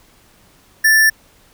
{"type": "tone with sample-and-hold", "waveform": "sine", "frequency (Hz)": 1760, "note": "A6", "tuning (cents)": 0, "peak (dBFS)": -8, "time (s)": [0.84, 1.1], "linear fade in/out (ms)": 10, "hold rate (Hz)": 7350, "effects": ["pink hiss -51 dBFS RMS until 1.53 s"]}